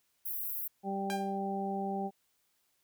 pink high-pass noise, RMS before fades -37 dBFS, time 0.25-0.68 s, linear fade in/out 10 ms, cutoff 12000 Hz, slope 48 dB/octave
harmonic tone, 196 Hz, G3, in tune, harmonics 1 / 2 / 3 / 4, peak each -36 / -39 / -44 / -36 dBFS, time 0.83-2.11 s, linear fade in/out 50 ms
sawtooth tone with exponential decay, 798 Hz, G5, 31 cents sharp, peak -28 dBFS, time 1.1-1.39 s, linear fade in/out 0 ms, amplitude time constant 61 ms
effects white hiss -75 dBFS RMS until 2.83 s

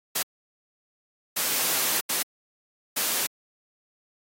white noise bursts at uneven times, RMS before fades -25 dBFS, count 4, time 0.15-0.23 / 1.36-2.01 / 2.09-2.23 / 2.96-3.27 s, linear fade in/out 10 ms, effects high-pass 200 Hz 12 dB/octave + AAC 48 kbps

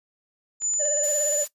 sine tone, 7000 Hz, A8, 10 cents flat, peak -22 dBFS, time 0.6-1.47 s, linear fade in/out 50 ms
click train, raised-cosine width 0.2 ms, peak -29 dBFS, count 8, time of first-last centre 0.62-1.442 s, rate 8.52 Hz
triangle tone with vibrato, 587.3 Hz, D5, in tune, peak -24 dBFS, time 0.79-1.45 s, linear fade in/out 20 ms, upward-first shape sine, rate 17 Hz, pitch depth 58 cents each way
blue noise, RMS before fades -36 dBFS, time 1.03-1.48 s, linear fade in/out 10 ms
effects noise-tail reverb RT60 0.1 s tail -17 dB re dry + resampled to 32000 Hz

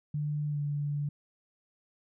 sine tone with pitch glide, 148.5 to 145.36 Hz, D3 to D3, +20 to -17 cents, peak -29 dBFS, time 0.14-1.09 s, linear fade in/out 5 ms, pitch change -37 cents, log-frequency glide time 0.49-0.59 s, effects none

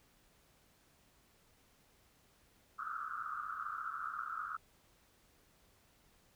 white band-pass noise, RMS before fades -42 dBFS, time 2.78-4.57 s, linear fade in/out 10 ms, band 1200 to 1400 Hz, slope 96 dB/octave, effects pink hiss -69 dBFS RMS until 6.35 s

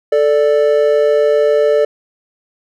triangle tone pair together, 440 / 587.3 Hz, A4 / D5, 0 / 0 cents, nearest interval perfect fourth, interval 500 cents, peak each -10 dBFS, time 0.12-1.85 s, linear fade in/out 5 ms, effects none

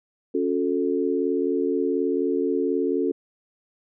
sine chord, F# minor, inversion second, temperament equal with one note detuned, 277.2 / 361.3 / 440 Hz, C#4 / F#4 / A4, 0 / -41 / 0 cents, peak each -25 dBFS, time 0.34-3.12 s, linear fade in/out 10 ms, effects none

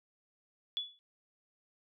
sine tone with exponential decay, 3423 Hz, A7, 48 cents flat, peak -29 dBFS, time 0.77-0.99 s, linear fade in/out 0 ms, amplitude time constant 47 ms, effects none

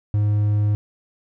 triangle tone, 104.3 Hz, G#2, 8 cents sharp, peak -14 dBFS, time 0.14-0.75 s, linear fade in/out 0 ms, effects none

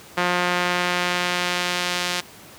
sawtooth tone with band-pass filter sweep, 177.8 Hz, F3, 31 cents sharp, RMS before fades -23 dBFS, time 0.17-2.21 s, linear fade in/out 10 ms, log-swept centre 1600 to 4100 Hz, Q 0.78, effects pink hiss -44 dBFS RMS until 2.58 s + high-pass 100 Hz 12 dB/octave

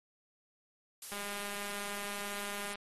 blue noise, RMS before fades -43 dBFS, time 1.02-2.74 s, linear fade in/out 2 ms
click train, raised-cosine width 0.3 ms, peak -27 dBFS, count 333, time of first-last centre 1.12-2.755 s, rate 203 Hz
effects AAC 32 kbps

